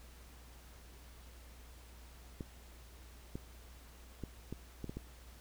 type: clicks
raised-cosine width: 3 ms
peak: -28 dBFS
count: 7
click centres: 2.408 / 3.355 / 4.237 / 4.526 / 4.843 / 4.895 / 4.97 s
effects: added 60 Hz sine -54 dBFS peak until 5.4 s + pink hiss -60 dBFS RMS until 5.4 s